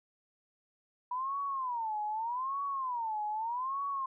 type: tone with vibrato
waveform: sine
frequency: 972 Hz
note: B5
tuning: 28 cents flat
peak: -32 dBFS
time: 1.11-4.06 s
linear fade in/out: 5 ms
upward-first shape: sine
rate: 0.82 Hz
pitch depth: 250 cents each way
effects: none